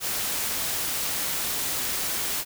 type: noise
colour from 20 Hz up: white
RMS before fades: -28 dBFS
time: 0-2.45 s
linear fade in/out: 50 ms
effects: none